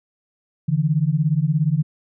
sine beating tone pair, 144.8 / 161.8 Hz, D3 / E3, -24 / -32 cents, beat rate 17 Hz, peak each -19 dBFS, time 0.68-1.83 s, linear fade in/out 10 ms, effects none

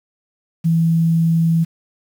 sine tone, 164.81 Hz, E3, in tune, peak -12 dBFS, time 0.64-1.65 s, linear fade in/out 20 ms, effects 7-bit

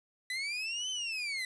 30% pulse linear two-way sweep, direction up then down, 1975.5 to 3085 to 1975.5 Hz, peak -31 dBFS, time 0.3-1.45 s, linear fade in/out 2 ms, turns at 0.9 s, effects resampled to 22050 Hz + 10-bit

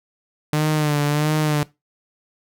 sawtooth tone with vibrato, 150 Hz, D3, 37 cents sharp, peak -13 dBFS, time 0.53-1.63 s, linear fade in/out 2 ms, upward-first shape sine, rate 1.5 Hz, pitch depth 50 cents each way, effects noise-tail reverb RT60 0.2 s tail -19 dB re dry

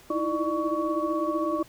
sine tone cluster, 315.1 / 331 / 343.6 / 597 / 1122 Hz, D#4 / E4 / F4 / D5 / C#6, +22 / +7 / -28 / +28 / +21 cents, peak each -30 / -30 / -38 / -30 / -30 dBFS, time 0.1-1.63 s, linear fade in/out 5 ms, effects pink hiss -53 dBFS RMS until 1.68 s

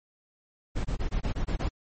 brown noise bursts, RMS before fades -27 dBFS, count 8, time 0.75-1.69 s, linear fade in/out 20 ms, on 100 ms, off 20 ms, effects MP3 32 kbps

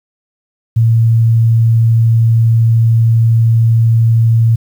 sine tone, 114.1 Hz, A#2, 37 cents flat, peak -6 dBFS, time 0.76-4.56 s, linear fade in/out 10 ms, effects 7-bit

